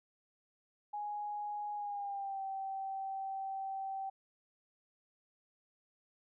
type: tone with pitch glide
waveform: sine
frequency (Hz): 830.6 to 775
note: G#5 to G5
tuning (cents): 0 to -20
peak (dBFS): -37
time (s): 0.93-4.1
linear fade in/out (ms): 10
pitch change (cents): -120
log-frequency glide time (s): 1.75-2.42
effects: none